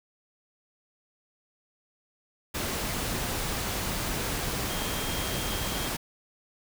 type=tone in noise; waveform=sine; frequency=3222 Hz; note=G7; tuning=47 cents sharp; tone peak=-40 dBFS; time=4.69-5.89 s; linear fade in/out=10 ms; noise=pink; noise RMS=-31 dBFS; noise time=2.54-5.97 s; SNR=-12 dB; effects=none